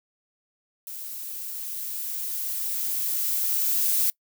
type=noise with level ramp; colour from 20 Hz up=violet; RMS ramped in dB=-37 to -22 dBFS; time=0.87-4.1 s; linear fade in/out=0 ms; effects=noise-tail reverb RT60 0.1 s tail -25 dB re dry